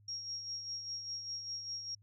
sine tone with tremolo, 5588 Hz, F8, in tune, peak -37 dBFS, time 0.08-1.95 s, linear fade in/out 5 ms, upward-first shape sine, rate 5 Hz, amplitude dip 50%, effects added 103 Hz sine -61 dBFS peak until 2.02 s

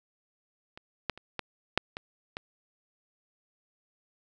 clicks, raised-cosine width 0.3 ms, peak -28 / -12 / -29 / -16 / -6 / -20 / -19 dBFS, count 7, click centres 0.775 / 1.097 / 1.176 / 1.393 / 1.776 / 1.969 / 2.369 s, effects none

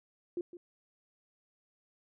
sine tone with echo, 350.2 Hz, F4, 5 cents sharp, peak -32 dBFS, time 0.37-0.41 s, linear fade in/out 2 ms, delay 160 ms, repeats 1, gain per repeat -13 dB, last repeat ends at 0.57 s, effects none

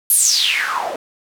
white noise with band-pass filter sweep, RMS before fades -17 dBFS, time 0.1-0.96 s, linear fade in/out 2 ms, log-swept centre 12000 to 500 Hz, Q 7.4, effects none

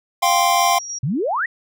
square chord, F suspended second, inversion none, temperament equal, 698.5 / 784 / 1046.5 Hz, F5 / G5 / C6, 0 / 0 / 0 cents, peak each -19 / -20 / -19 dBFS, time 0.22-0.79 s, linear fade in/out 10 ms
sine tone with tremolo, 5680 Hz, F8, 28 cents sharp, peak -25 dBFS, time 0.25-0.99 s, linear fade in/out 10 ms, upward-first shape square, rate 3.1 Hz, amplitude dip 40%
sine exponential sweep, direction up, 116.54 to 1988 Hz, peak -18 dBFS, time 1.03-1.46 s, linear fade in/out 5 ms
effects none

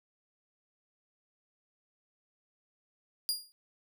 sawtooth tone with exponential decay, 4833 Hz, D8, 49 cents sharp, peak -23 dBFS, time 3.29-3.52 s, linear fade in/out 0 ms, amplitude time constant 49 ms, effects none

